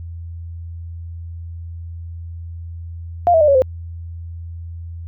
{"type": "tone with pitch steps", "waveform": "sine", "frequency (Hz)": [698.5, 648, 601.1, 557.6, 517.3], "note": ["F5", "E5", "D5", "C#5", "C5"], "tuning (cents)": [0, -30, 40, 10, -20], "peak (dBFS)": -9, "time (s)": [3.27, 3.62], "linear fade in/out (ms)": 0, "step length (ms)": 70, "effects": ["added 84 Hz sine -28 dBFS peak until 5.07 s"]}